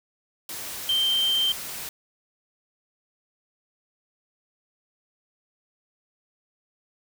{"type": "tone in noise", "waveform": "sine", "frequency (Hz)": 3136, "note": "G7", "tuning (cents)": 0, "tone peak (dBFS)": -20, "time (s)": [0.89, 1.52], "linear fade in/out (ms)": 2, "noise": "white", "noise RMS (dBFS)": -35, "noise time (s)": [0.49, 1.89], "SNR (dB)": 12, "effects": []}